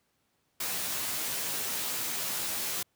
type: noise with comb filter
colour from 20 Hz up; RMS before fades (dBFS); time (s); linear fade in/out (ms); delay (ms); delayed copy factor
white; -33; 0.6-2.83; 5; 14; -0.8
effects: pink hiss -74 dBFS RMS until 2.95 s + high-pass 80 Hz 12 dB/octave